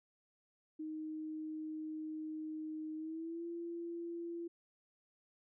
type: tone with pitch glide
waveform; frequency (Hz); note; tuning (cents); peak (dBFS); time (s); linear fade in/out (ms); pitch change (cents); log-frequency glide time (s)
sine; 311.7 to 339.9; D#4 to F4; +3 to -47; -40; 0.79-4.48; 10; +150; 2.96-3.45
effects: none